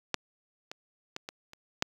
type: clicks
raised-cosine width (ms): 0.2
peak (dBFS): -9 / -22 / -18 / -21 / -30 / -8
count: 6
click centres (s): 0.143 / 0.715 / 1.164 / 1.289 / 1.534 / 1.824
effects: high-pass 100 Hz 12 dB/octave + 8-bit